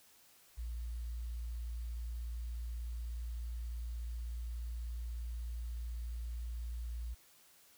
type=tone with quantisation; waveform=sine; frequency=58.3 Hz; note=A#1; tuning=1 cent sharp; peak=-38 dBFS; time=0.57-7.15 s; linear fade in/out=20 ms; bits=11; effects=white hiss -64 dBFS RMS until 7.77 s